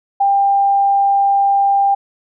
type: tone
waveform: sine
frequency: 795 Hz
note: G5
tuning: 24 cents sharp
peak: -10 dBFS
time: 0.2-1.95 s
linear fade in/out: 10 ms
effects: none